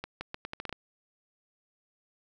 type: accelerating click train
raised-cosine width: 0.3 ms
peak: -20 dBFS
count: 9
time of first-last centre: 0.04-0.727 s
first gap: 170 ms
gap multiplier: 0.79
effects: none